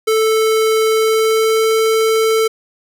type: tone with pitch glide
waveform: square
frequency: 440 to 443.3 Hz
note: A4 to A4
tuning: 0 to +13 cents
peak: -12 dBFS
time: 0.07-2.48 s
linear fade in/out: 10 ms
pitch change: +13 cents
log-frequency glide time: 0.85-1.71 s
effects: none